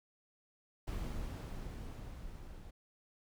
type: noise with level ramp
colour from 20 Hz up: brown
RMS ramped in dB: -38 to -51 dBFS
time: 0.87-2.71 s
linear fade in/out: 10 ms
effects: none